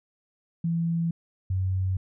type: tone pair in turn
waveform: sine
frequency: 167.3 / 93.89 Hz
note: E3 / F#2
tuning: +26 / +26 cents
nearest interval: minor seventh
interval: 1000 cents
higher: first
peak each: -23 dBFS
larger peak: neither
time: 0.64-1.11 / 1.5-1.97 s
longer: neither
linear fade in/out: 5 ms
effects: none